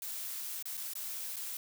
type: noise with dropouts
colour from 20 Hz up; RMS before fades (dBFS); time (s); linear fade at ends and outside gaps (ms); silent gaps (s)
blue; -40; 0.02-1.57; 2; 0.626-0.655 / 0.771-0.775 / 0.936-0.953 / 1.36-1.365
effects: none